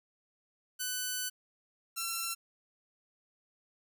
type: tone pair in turn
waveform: 5% pulse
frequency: 1500 / 1352.2 Hz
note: F#6 / E6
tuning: +23 / +44 cents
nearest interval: major second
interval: 179 cents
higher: first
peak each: -22 dBFS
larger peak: neither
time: 0.79-1.3 / 1.96-2.35 s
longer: first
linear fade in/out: 20 ms
effects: none